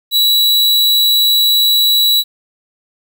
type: tone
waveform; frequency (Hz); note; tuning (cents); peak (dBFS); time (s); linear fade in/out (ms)
45% pulse; 3921; B7; -13; -9; 0.11-2.24; 50
effects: 8-bit